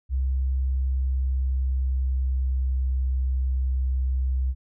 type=tone with pitch glide; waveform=sine; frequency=65.6 to 64.73 Hz; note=C2 to C2; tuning=+5 to -18 cents; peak=-21 dBFS; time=0.09-4.55 s; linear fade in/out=50 ms; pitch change=-23 cents; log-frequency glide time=0.49-2.92 s; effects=none